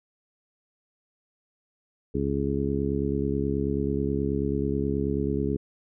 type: harmonic tone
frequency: 69.3 Hz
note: C#2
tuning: in tune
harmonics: 1 / 2 / 3 / 4 / 5 / 6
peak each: -32 / -31 / -31 / -30 / -33 / -30 dBFS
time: 2.14-5.57 s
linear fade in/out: 10 ms
effects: none